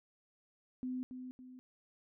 sine tone with echo, 254.2 Hz, C4, 50 cents flat, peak -36 dBFS, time 0.83-1.03 s, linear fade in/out 0 ms, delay 280 ms, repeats 2, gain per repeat -7 dB, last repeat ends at 1.59 s, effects none

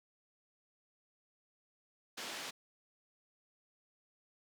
white band-pass noise, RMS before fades -44 dBFS, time 2.17-2.51 s, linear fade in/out 10 ms, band 210 to 4800 Hz, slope 12 dB/octave, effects none

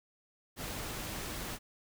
pink noise, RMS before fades -40 dBFS, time 0.56-1.59 s, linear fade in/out 50 ms, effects none

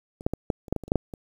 clicks, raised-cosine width 2 ms, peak -26 / -9 / -14 / -9 / -28 / -10 / -14 / -24 / -29 / -7 / -7 / -23 dBFS, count 12, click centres 0.209 / 0.265 / 0.336 / 0.502 / 0.682 / 0.726 / 0.763 / 0.837 / 0.88 / 0.919 / 0.957 / 1.138 s, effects 8-bit

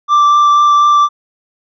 triangle tone with vibrato, 1174.7 Hz, D6, in tune, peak -4 dBFS, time 0.08-1.09 s, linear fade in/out 50 ms, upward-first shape triangle, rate 4.1 Hz, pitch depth 10 cents each way, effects resampled to 16000 Hz

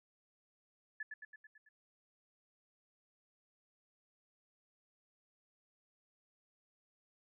sine tone with echo, 1725 Hz, A6, 35 cents flat, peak -39 dBFS, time 1-1.03 s, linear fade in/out 5 ms, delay 110 ms, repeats 6, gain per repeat -4 dB, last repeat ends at 1.69 s, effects none

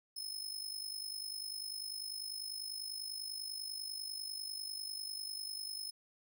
sawtooth tone with amplitude modulation, 5190 Hz, E8, 28 cents flat, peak -35 dBFS, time 0.16-5.91 s, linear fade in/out 10 ms, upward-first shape sine, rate 50.1 Hz, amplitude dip 70%, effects none

